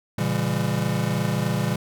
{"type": "chord", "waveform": "square", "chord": "A# diminished seventh", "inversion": "none", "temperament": "just", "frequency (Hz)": [116.54, 139.85, 167.82, 201.4], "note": ["A#2", "C#3", "E3", "G3"], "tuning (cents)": [0, 16, 31, 47], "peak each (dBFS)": -28, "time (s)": [0.18, 1.76], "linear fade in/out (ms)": 5, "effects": []}